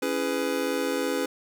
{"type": "chord", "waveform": "square", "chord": "C# minor seventh", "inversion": "none", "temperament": "just", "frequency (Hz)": [277.2, 332.6, 415.8, 498.9], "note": ["C#4", "E4", "G#4", "B4"], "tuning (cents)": [0, 16, 2, 17], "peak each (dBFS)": [-31, -34, -32, -30], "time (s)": [0.02, 1.26], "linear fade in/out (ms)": 5, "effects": []}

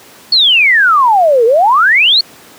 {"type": "exponential two-way sweep", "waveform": "sine", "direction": "down then up", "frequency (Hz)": [4493, 440, 4493], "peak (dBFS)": -5, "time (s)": [0.32, 2.21], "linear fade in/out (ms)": 5, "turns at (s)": 1.45, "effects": ["pink hiss -38 dBFS RMS until 2.58 s", "high-pass 200 Hz 12 dB/octave"]}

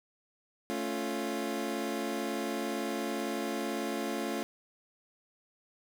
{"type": "chord", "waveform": "25% pulse", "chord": "A augmented", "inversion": "none", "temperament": "equal with one note detuned", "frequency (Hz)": [220, 278, 349.2], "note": ["A3", "C#4", "E#4"], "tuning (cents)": [0, 5, 0], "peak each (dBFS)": -33, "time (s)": [0.7, 4.43], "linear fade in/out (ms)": 0, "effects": []}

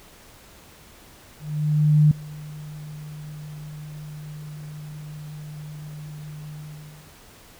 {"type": "tone with ADSR envelope", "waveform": "sine", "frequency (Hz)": 150.9, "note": "D3", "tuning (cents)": 47, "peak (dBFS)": -11, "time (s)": [1.39, 7.18], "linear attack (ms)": 720, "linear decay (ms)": 4, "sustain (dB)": -23, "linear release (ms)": 590, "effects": ["pink hiss -49 dBFS RMS until 7.59 s"]}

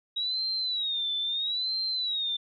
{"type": "tone with vibrato", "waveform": "sine", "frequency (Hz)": 3821, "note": "A#7", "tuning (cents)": 42, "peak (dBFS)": -27, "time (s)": [0.16, 2.37], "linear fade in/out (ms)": 10, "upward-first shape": "sine", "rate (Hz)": 0.76, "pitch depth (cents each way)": 140, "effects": []}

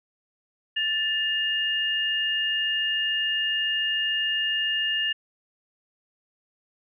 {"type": "tone pair together", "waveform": "sine", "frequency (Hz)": [1760, 2833], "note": ["A6", "F7"], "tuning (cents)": [0, 24], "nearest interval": "minor sixth", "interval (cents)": 824, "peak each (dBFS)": [-28, -24], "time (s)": [0.76, 5.13], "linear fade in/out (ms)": 10, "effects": []}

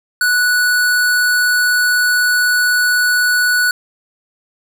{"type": "tone", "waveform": "square", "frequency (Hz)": 1476, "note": "F#6", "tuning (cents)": -5, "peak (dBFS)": -12, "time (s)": [0.21, 3.71], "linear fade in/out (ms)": 2, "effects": []}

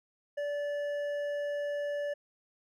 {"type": "tone with hard clipping", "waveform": "sine", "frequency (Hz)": 580, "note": "D5", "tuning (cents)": -22, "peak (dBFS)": -33, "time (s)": [0.37, 2.14], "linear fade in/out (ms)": 10, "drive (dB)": 7, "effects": []}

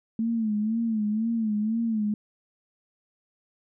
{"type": "tone with vibrato", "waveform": "sine", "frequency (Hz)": 220, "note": "A3", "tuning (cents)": 0, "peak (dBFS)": -23, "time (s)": [0.19, 2.14], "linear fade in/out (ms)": 2, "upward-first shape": "sine", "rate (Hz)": 2, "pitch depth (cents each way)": 90, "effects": []}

